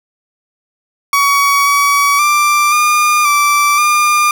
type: tone with pitch steps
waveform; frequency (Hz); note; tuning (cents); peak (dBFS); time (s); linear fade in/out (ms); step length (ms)
30% pulse; 1127 / 1135 / 1181 / 1209 / 1167 / 1203; C#6 / C#6 / D6 / D6 / D6 / D6; +28 / +41 / +9 / +50 / -11 / +41; -6; 1.13-4.31; 2; 530
effects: none